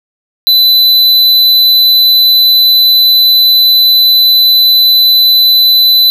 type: tone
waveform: square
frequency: 4005 Hz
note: B7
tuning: 23 cents sharp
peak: -4 dBFS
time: 0.47-6.1 s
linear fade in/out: 0 ms
effects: none